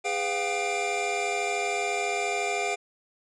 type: tone cluster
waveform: square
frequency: 409.1 / 502 / 707 / 781 / 2375 Hz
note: G#4 / B4 / F5 / G5 / D7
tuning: -26 / +28 / +21 / -7 / +19 cents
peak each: -33 / -38 / -31 / -37 / -32 dBFS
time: 0.04-2.76 s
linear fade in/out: 20 ms
effects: resampled to 22050 Hz